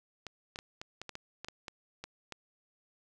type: clicks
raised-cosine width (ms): 0.2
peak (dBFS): -24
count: 12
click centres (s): 0.267 / 0.559 / 0.589 / 0.815 / 1.016 / 1.093 / 1.154 / 1.446 / 1.485 / 1.682 / 2.04 / 2.323
effects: none